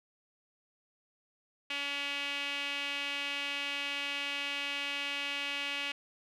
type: tone with band-pass filter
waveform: sawtooth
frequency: 283.4 Hz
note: C#4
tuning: 38 cents sharp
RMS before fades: -36 dBFS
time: 1.7-5.92 s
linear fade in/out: 5 ms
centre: 2700 Hz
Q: 3.9
effects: none